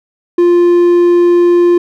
triangle tone, 349.2 Hz, F4, in tune, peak -3 dBFS, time 0.38-1.78 s, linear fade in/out 5 ms, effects none

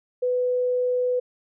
sine tone, 497.9 Hz, B4, 14 cents sharp, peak -20 dBFS, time 0.22-1.2 s, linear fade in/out 10 ms, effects none

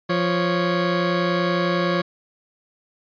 20% pulse tone pair together, 174.51 / 554.4 Hz, F3 / C#5, -1 / 0 cents, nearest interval octave + minor sixth, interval 2001 cents, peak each -16 / -18 dBFS, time 0.09-2.02 s, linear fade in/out 10 ms, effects resampled to 11025 Hz

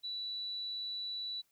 sine tone, 3949 Hz, B7, 1 cent flat, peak -37 dBFS, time 0.03-1.42 s, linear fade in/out 20 ms, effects white hiss -75 dBFS RMS until 1.51 s

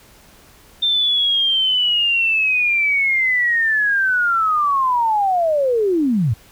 sine linear sweep, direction down, 3600 to 96.8 Hz, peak -14 dBFS, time 0.82-6.34 s, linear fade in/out 10 ms, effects pink hiss -48 dBFS RMS until 6.51 s

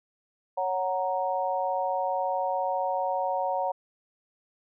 sine chord, F# major, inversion second, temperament equal, 554.4 / 740 / 932.3 Hz, C#5 / F#5 / A#5, 0 / 0 / 0 cents, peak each -30 / -29 / -30 dBFS, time 0.57-3.72 s, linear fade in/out 10 ms, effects none

